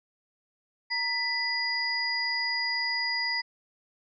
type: tone cluster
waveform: sine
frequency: 932 / 1988 / 4878 Hz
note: A#5 / B6 / D#8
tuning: -1 / +11 / -35 cents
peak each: -37 / -29 / -30 dBFS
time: 0.9-3.42 s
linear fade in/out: 20 ms
effects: none